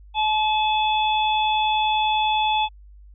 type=harmonic tone; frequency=860 Hz; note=A5; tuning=40 cents flat; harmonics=1 / 3 / 4; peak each=-19 / -28 / -26 dBFS; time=0.14-2.69 s; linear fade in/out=50 ms; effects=added 50 Hz sine -43 dBFS peak until 3.14 s